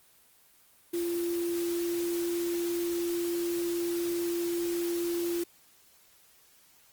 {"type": "tone in noise", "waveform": "sine", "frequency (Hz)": 344.4, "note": "F4", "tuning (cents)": -24, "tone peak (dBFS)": -28, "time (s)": [0.93, 5.44], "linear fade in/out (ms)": 10, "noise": "white", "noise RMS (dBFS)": -41, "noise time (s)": [0.93, 5.44], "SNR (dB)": 10, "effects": ["white hiss -61 dBFS RMS until 6.92 s", "Opus 24 kbps"]}